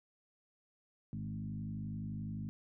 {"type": "tone with frequency modulation", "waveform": "sine", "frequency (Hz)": 160, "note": "D#3", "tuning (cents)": 49, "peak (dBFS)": -38, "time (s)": [1.13, 2.49], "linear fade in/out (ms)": 0, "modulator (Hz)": 51.6, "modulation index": 1.5, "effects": []}